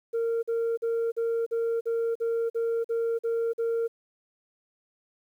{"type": "tone bursts", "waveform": "sine", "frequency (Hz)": 460.8, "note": "A#4", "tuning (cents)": -20, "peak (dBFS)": -22, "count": 11, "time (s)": [0.13, 3.88], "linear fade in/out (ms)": 20, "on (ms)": 300, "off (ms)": 45, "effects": ["tanh soft clip ceiling -23 dBFS", "10-bit"]}